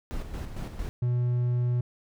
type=noise with tremolo; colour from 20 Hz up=brown; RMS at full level=-33 dBFS; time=0.11-0.89 s; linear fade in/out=0 ms; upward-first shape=square; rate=4.4 Hz; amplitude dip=50%
type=tone; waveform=triangle; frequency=122.3 Hz; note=B2; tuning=16 cents flat; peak=-21 dBFS; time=1.02-1.81 s; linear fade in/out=5 ms
effects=none